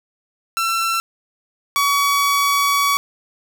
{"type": "tone pair in turn", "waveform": "sawtooth", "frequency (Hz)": [1346, 1131.8], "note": ["E6", "C#6"], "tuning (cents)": [36, 36], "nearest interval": "minor third", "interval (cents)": 300, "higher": "first", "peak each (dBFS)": [-14, -11], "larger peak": "second", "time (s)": [[0.57, 1], [1.76, 2.97]], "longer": "second", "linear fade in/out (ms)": 0, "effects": []}